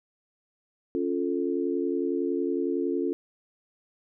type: chord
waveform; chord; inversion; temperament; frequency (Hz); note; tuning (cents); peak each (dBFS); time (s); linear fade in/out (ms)
sine; Db augmented; none; equal with one note detuned; 278.3 / 349.2 / 440; Db4 / F4 / A4; +7 / 0 / 0; -29 / -28 / -31; 0.95-3.13; 0
effects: none